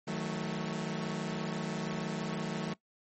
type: chord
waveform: sawtooth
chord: D# diminished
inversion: none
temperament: equal with one note detuned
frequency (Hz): 158.92 / 185 / 220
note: D#3 / F#3 / A3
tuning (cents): +37 / 0 / 0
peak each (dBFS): -34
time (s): 0.07-2.74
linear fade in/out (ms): 10
effects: noise-tail reverb RT60 0.1 s tail -19 dB re dry + MP3 32 kbps